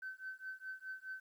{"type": "tone with tremolo", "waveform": "sine", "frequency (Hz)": 1532, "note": "G6", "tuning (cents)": -40, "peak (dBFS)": -39, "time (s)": [0.02, 1.2], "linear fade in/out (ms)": 5, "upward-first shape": "triangle", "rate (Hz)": 4.8, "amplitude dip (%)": 100, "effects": ["tanh soft clip ceiling -37 dBFS", "12-bit"]}